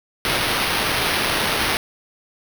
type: noise with sample-and-hold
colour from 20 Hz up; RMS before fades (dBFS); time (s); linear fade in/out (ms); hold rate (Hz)
white; -21; 0.25-1.77; 0; 7350
effects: none